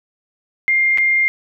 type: tone with dropouts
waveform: sine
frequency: 2112 Hz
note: C7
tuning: 16 cents sharp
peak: -12 dBFS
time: 0.68-1.28 s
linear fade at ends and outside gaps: 0 ms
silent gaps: 0.975-0.983 s
effects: none